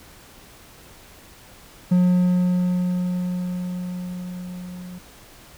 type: tone with level ramp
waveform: triangle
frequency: 180 Hz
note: F#3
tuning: 47 cents flat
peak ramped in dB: -11 to -32 dBFS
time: 1.91-4.99 s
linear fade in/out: 10 ms
effects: pink hiss -47 dBFS RMS until 5.57 s